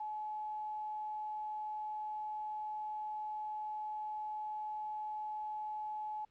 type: tone with quantisation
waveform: sine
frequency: 853 Hz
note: G#5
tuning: 46 cents sharp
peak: -38 dBFS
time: 0-6.25 s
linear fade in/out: 5 ms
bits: 11
effects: pink hiss -75 dBFS RMS until 6.3 s + low-pass 4000 Hz 12 dB/octave